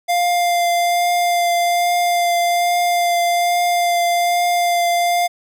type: tone with vibrato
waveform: square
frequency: 698.5 Hz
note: F5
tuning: in tune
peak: -15 dBFS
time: 0.08-5.28 s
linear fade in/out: 20 ms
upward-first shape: triangle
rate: 1.2 Hz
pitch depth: 14 cents each way
effects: none